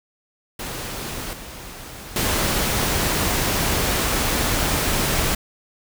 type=noise with level steps; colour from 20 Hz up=pink; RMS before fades=-30 / -37 / -21 dBFS; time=0.59-5.35 s; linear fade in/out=5 ms; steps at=1.33 / 2.16 s; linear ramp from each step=2 ms; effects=none